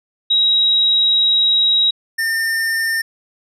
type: tone pair in turn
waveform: sine / square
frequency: 3830 / 1807.5 Hz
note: A#7 / A6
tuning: +46 / +46 cents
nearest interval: octave + minor second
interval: 1300 cents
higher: first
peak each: -11 / -17 dBFS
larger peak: first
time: 0.3-1.91 / 2.18-3.02 s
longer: first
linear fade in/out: 10 ms
effects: resampled to 32000 Hz